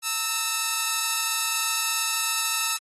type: tone pair together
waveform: 5% pulse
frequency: 912 / 1308 Hz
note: A#5 / E6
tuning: -38 / -14 cents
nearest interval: tritone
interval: 624 cents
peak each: -20 / -13 dBFS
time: 0.02-2.79 s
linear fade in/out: 50 ms
effects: AAC 32 kbps